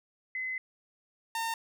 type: tone pair in turn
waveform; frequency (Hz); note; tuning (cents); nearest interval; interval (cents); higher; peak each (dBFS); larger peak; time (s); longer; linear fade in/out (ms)
sine / sawtooth; 2038 / 910.3; C7 / A#5; -46 / -41; octave + major second; 1395; first; -32 / -27; second; 0.35-0.58 / 1.35-1.54; first; 2
effects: none